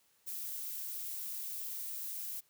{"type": "noise", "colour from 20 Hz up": "violet", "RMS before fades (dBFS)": -41, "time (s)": [0.26, 2.41], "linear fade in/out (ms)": 20, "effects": ["white hiss -71 dBFS RMS until 2.49 s"]}